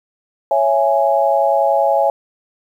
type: chord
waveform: sine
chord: C# minor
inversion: none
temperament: just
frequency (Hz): 554.4 / 665.2 / 831.5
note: C#5 / E5 / G#5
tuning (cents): 0 / +16 / +2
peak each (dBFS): -16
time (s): 0.51-2.1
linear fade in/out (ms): 2
effects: 8-bit